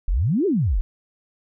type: exponential two-way sweep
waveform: sine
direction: up then down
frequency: 35.14 to 426.7 to 35.14 Hz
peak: -17 dBFS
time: 0.08-0.81 s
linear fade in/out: 0 ms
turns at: 0.46 s
effects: none